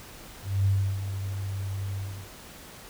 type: tone with ADSR envelope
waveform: sine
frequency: 97.8 Hz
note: G2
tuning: 4 cents flat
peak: -19 dBFS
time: 0.42-2.3 s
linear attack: 240 ms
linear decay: 320 ms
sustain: -10 dB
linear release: 330 ms
effects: pink hiss -46 dBFS RMS until 2.89 s